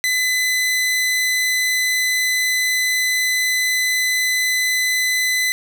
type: tone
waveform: sawtooth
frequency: 2012 Hz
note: B6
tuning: 32 cents sharp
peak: -13 dBFS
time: 0.04-5.52 s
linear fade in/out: 0 ms
effects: none